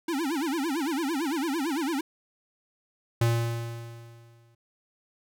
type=tone with vibrato; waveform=square; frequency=300.8 Hz; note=D4; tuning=42 cents sharp; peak=-27 dBFS; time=0.08-2.01 s; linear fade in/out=5 ms; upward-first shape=sine; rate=8.9 Hz; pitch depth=240 cents each way
type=tone with exponential decay; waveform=square; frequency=116.6 Hz; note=A#2; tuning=1 cent sharp; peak=-20 dBFS; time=3.21-4.55 s; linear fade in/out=5 ms; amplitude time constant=290 ms
effects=none